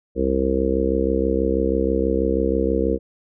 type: harmonic tone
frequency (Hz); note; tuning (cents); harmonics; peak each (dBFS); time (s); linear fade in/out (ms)
66.2; C2; +21; 1 / 3 / 4 / 5 / 6 / 7 / 8; -25 / -26 / -27 / -24 / -28 / -22 / -28; 0.15-2.99; 50
effects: none